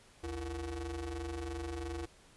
35% pulse ring-modulated tone, 131.7 Hz, C3, 12 cents sharp, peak -33 dBFS, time 0.23-2.06 s, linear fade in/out 10 ms, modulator 209 Hz, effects pink hiss -61 dBFS RMS until 2.36 s + resampled to 24000 Hz

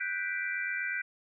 sine chord, G major seventh, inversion third, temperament equal, 1480 / 1568 / 1975.5 / 2349 Hz, F#6 / G6 / B6 / D7, 0 / 0 / 0 / 0 cents, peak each -37 / -36 / -36 / -37 dBFS, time 0-1.02 s, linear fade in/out 10 ms, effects none

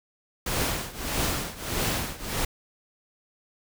pink noise with tremolo, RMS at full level -25 dBFS, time 0.46-2.45 s, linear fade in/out 5 ms, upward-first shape triangle, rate 1.6 Hz, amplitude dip 90%, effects none

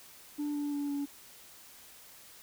sine tone with pitch steps, 293.7 / 290.5 / 287.3 / 284.2 Hz, D4 / D4 / D4 / C#4, 0 / -19 / -38 / +43 cents, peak -29 dBFS, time 0.38-1.06 s, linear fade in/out 20 ms, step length 170 ms, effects tanh soft clip ceiling -30 dBFS + white hiss -54 dBFS RMS until 2.42 s

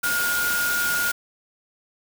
sine tone in noise, 1428 Hz, F6, 38 cents sharp, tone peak -22 dBFS, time 0.03-1.12 s, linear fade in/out 10 ms, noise white, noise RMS -27 dBFS, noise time 0.03-1.12 s, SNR +2 dB, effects none

